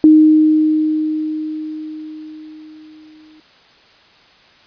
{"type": "tone with exponential decay", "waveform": "sine", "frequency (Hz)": 310, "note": "D#4", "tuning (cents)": -6, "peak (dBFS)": -3, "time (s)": [0.04, 3.4], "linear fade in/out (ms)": 1, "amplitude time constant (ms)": 730, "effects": ["white hiss -48 dBFS RMS until 4.66 s", "resampled to 11025 Hz"]}